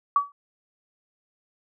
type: tone with exponential decay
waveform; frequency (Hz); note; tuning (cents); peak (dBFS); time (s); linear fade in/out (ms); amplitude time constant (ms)
sine; 1141; C#6; +50; -13; 0.16-0.32; 2; 33
effects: none